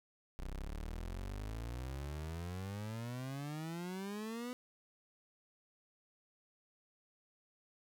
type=exponential sweep; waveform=30% pulse; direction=up; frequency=30.44 to 251.6 Hz; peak=-38 dBFS; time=0.39-4.53 s; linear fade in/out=0 ms; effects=none